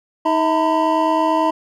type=tone cluster; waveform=triangle; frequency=315.7 / 645 / 912 / 1001 Hz; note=D#4 / E5 / A#5 / B5; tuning=+25 / -38 / -38 / +23 cents; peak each=-18 dBFS; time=0.25-1.51 s; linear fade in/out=10 ms; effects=none